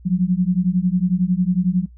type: beating tone pair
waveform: sine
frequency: 176.1 / 187.1 Hz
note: F3 / F#3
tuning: +15 / +20 cents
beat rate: 11 Hz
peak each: -18 dBFS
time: 0.05-1.86 s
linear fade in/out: 20 ms
effects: noise-tail reverb RT60 0.1 s tail -20 dB re dry + added 60 Hz sine -41 dBFS peak until 1.97 s